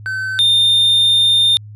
triangle tone pair in turn, 1531 / 3625 Hz, G6 / A#7, -41 / -49 cents, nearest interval octave + minor third, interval 1492 cents, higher second, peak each -17 / -8 dBFS, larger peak second, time 0.06-0.39 / 0.39-1.57 s, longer second, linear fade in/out 0 ms, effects added 105 Hz sine -32 dBFS peak until 1.75 s + resampled to 32000 Hz

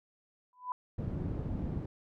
sine tone with exponential growth, 997 Hz, B5, 16 cents sharp, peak -29 dBFS, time 0.53-0.72 s, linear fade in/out 1 ms, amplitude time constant 41 ms
white low-pass noise, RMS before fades -36 dBFS, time 0.98-1.86 s, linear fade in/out 5 ms, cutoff 190 Hz, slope 12 dB/octave
effects none

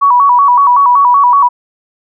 sine tone with vibrato, 1048 Hz, C6, 2 cents sharp, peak -4 dBFS, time 0.01-1.49 s, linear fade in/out 20 ms, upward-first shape square, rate 5.3 Hz, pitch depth 120 cents each way, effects none

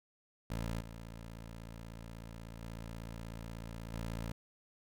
15% pulse tone with level steps, 56.4 Hz, A1, 44 cents sharp, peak -30 / -40 / -37 / -32 dBFS, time 0.5-4.32 s, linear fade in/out 5 ms, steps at 0.8 / 2.61 / 3.93 s, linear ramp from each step 10 ms, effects none

